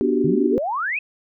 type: chord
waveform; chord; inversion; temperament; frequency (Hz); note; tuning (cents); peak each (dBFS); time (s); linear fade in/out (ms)
sine; G major seventh; first; just; 245 / 294 / 367.5 / 392; B3 / D4 / F#4 / G4; -14 / +2 / -12 / 0; -22; 0.01-0.58; 0
type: exponential sweep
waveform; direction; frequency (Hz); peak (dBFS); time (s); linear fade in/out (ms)
sine; up; 138.59 to 2637; -21; 0.24-0.99; 5
effects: none